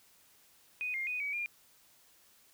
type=tone with pitch steps; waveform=sine; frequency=2489 / 2120 / 2484 / 2271 / 2408 Hz; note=D#7 / C7 / D#7 / C#7 / D7; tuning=0 / +22 / -3 / +41 / +43 cents; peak=-33 dBFS; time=0.81-1.46 s; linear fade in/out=0 ms; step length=130 ms; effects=white hiss -64 dBFS RMS until 2.53 s